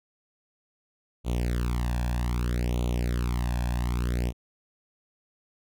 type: tone with flanger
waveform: sawtooth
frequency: 60.2 Hz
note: B1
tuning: 44 cents flat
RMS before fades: -27 dBFS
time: 1.24-4.33 s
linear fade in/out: 50 ms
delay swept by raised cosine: 0.29 to 1.19 ms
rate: 0.63 Hz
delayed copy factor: +0.9
effects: none